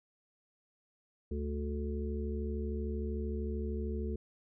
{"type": "harmonic tone", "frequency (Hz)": 73.1, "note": "D2", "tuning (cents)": -7, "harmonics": [1, 3, 5, 6], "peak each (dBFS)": [-35, -40, -42, -43], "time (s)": [1.31, 4.16], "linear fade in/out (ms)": 5, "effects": []}